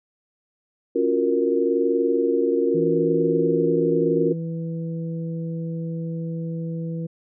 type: chord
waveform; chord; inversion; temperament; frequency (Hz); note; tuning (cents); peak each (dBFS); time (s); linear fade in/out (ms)
sine; Gb major seventh; second; equal; 277.2 / 349.2 / 370 / 466.2; Db4 / F4 / Gb4 / Bb4; 0 / 0 / 0 / 0; -25 / -23 / -26 / -21; 0.95-4.33; 10
type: harmonic tone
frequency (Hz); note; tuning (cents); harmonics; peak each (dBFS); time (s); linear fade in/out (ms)
164.81; E3; 0; 1 / 2 / 3; -26 / -37 / -36; 2.74-7.07; 10
effects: none